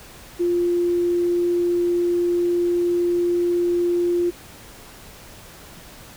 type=tone; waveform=sine; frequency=349.2 Hz; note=F4; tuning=in tune; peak=-17 dBFS; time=0.39-4.31 s; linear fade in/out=20 ms; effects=pink hiss -43 dBFS RMS until 6.16 s